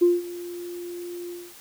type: tone with ADSR envelope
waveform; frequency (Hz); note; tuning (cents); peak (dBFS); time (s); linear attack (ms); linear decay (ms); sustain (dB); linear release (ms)
sine; 350; F4; +4; -12; 0.01-1.54; 16; 190; -20; 240
effects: tanh soft clip ceiling -8 dBFS + white hiss -47 dBFS RMS until 1.6 s